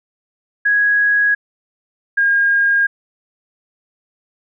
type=tone pair in turn; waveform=sine; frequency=1660 / 1621.1 Hz; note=G#6 / G#6; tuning=-1 / -42 cents; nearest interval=unison; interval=41 cents; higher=first; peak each=-11 / -11 dBFS; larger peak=neither; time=0.65-1.35 / 2.17-2.87 s; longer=neither; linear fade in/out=10 ms; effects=none